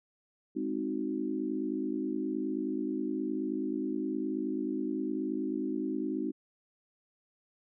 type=chord; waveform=sine; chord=Ab dominant seventh; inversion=none; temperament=equal; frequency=207.7 / 261.6 / 311.1 / 370 Hz; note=Ab3 / C4 / Eb4 / Gb4; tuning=0 / 0 / 0 / 0 cents; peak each=-39 / -35 / -34 / -38 dBFS; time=0.55-6.32 s; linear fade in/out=20 ms; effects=none